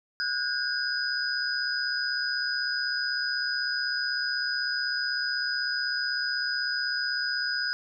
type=tone cluster; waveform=sine; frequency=1467 / 1603 / 4978 Hz; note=F#6 / G6 / D#8; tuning=-15 / +38 / 0 cents; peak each=-30 / -33 / -30 dBFS; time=0.2-7.73 s; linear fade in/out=0 ms; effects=none